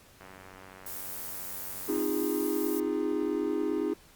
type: click train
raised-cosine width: 0.5 ms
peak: -33 dBFS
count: 172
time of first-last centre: 0.21-2.023 s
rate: 94.3 Hz
type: noise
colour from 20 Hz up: violet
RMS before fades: -38 dBFS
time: 0.86-2.8 s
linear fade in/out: 5 ms
type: chord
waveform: triangle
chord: F minor seventh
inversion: second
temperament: equal with one note detuned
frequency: 261.6 / 311.1 / 349.2 / 409.1 Hz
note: C4 / Eb4 / F4 / Ab4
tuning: 0 / 0 / 0 / -26 cents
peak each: -34 / -29 / -32 / -30 dBFS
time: 1.88-3.94 s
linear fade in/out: 10 ms
effects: pink hiss -57 dBFS RMS until 4.15 s + Opus 48 kbps